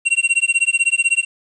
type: tone with tremolo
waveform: square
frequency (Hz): 2745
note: F7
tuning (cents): -31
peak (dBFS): -11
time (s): 0.05-1.25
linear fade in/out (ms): 20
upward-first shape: sine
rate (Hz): 16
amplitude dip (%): 100
effects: resampled to 22050 Hz + 8-bit